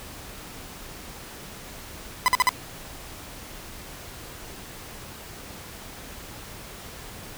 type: tone bursts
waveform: 30% pulse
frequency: 1006 Hz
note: B5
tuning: 32 cents sharp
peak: -13 dBFS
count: 4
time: 2.26-2.491 s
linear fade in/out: 0 ms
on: 21 ms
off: 49 ms
effects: pink hiss -41 dBFS RMS until 7.37 s